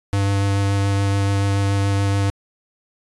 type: tone with vibrato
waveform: square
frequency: 99.3 Hz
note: G2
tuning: 23 cents sharp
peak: -17 dBFS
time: 0.13-2.3 s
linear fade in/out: 0 ms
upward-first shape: sine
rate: 7 Hz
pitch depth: 10 cents each way
effects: resampled to 24000 Hz